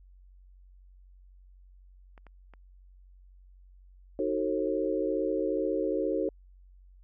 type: clicks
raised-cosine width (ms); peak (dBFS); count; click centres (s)
0.5; -37; 3; 2.178 / 2.267 / 2.537
type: chord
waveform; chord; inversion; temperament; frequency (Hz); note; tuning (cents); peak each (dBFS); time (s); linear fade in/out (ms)
sine; D# diminished seventh; none; just; 311.1 / 373.4 / 448 / 537.6; D#4 / F#4 / A4 / C5; 0 / +16 / +31 / +47; -32; 4.19-6.29; 2
effects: added 46 Hz sine -52 dBFS peak until 7.03 s